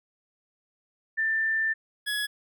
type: tone pair in turn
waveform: sine / 25% pulse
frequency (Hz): 1781 / 1683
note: A6 / G#6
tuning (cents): +21 / +23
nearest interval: minor second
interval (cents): 98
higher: first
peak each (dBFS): -23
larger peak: neither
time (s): 1.17-1.74 / 2.06-2.27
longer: first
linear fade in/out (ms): 20
effects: none